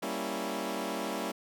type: chord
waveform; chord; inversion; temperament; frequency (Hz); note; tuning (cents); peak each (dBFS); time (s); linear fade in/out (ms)
15% pulse; G diminished seventh; none; equal; 196 / 233.1 / 277.2 / 329.6; G3 / Bb3 / Db4 / Fb4; 0 / 0 / 0 / 0; -32; 0.02-1.32; 10
effects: none